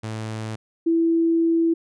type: tone pair in turn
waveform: sawtooth / sine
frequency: 110 / 331.2 Hz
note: A2 / E4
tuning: 0 / +8 cents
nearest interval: octave + perfect fifth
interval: 1908 cents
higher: second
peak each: -24 / -16 dBFS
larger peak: second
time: 0.03-0.56 / 0.86-1.74 s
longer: second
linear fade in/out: 10 ms
effects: resampled to 22050 Hz